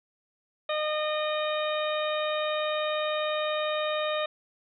harmonic tone with a mistuned harmonic, 611 Hz, D#5, 32 cents flat, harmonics 1 / 2 / 3 / 4 / 5 / 6, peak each -28 / -33 / -38 / -38 / -41 / -36 dBFS, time 0.69-4.26 s, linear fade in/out 5 ms, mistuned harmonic 6, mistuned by +25 cents, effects none

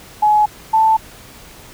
sine tone pair in turn, 845 / 882.6 Hz, G#5 / A5, +30 / +5 cents, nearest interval minor second, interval 75 cents, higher second, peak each -9 dBFS, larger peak neither, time 0.22-0.46 / 0.73-0.97 s, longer neither, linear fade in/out 10 ms, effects pink hiss -40 dBFS RMS until 1.73 s

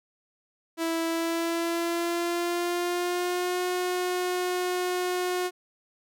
sawtooth tone with pitch glide, 329.6 to 361.5 Hz, E4 to F#4, 0 to -40 cents, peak -22 dBFS, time 0.77-5.51 s, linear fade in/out 50 ms, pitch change +160 cents, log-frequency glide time 1.06-3.64 s, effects none

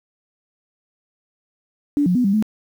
sine tone with pitch steps, 289.4 / 179.6 / 248.4 / 197.1 / 215.2 Hz, D4 / F3 / B3 / G3 / A3, -25 / +49 / +10 / +10 / -38 cents, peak -14 dBFS, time 1.97-2.425 s, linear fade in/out 0 ms, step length 91 ms, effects 8-bit

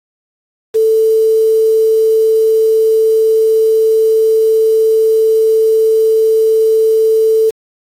sine tone with quantisation, 442 Hz, A4, 8 cents sharp, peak -7 dBFS, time 0.74-7.51 s, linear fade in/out 20 ms, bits 5, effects AAC 48 kbps

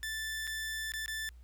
sawtooth tone with dropouts, 1761 Hz, A6, 1 cent sharp, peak -32 dBFS, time 0.03-1.29 s, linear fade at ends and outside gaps 0 ms, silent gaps 0.47-0.475 / 0.92-0.937 / 1.06-1.08 s, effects added 60 Hz sine -50 dBFS peak until 1.43 s + pink hiss -72 dBFS RMS until 1.43 s

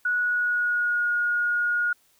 sine tone with pitch glide, 1465 to 1437.3 Hz, F#6 to F6, -18 to +49 cents, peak -21 dBFS, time 0.05-1.93 s, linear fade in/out 5 ms, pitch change -33 cents, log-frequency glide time 0.19-1.09 s, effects white hiss -63 dBFS RMS until 2.19 s

